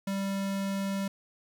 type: tone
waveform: square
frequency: 196 Hz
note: G3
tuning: in tune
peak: -30 dBFS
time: 0.07-1.08 s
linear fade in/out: 5 ms
effects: 10-bit